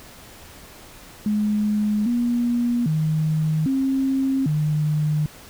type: tone with pitch steps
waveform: sine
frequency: 210.2 / 239.7 / 156 / 267.7 / 151.6 Hz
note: G#3 / A#3 / D#3 / C4 / D#3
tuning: +21 / +48 / +5 / +40 / -45 cents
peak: -18 dBFS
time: 1.26-5.26 s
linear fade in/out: 2 ms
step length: 800 ms
effects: pink hiss -44 dBFS RMS until 5.49 s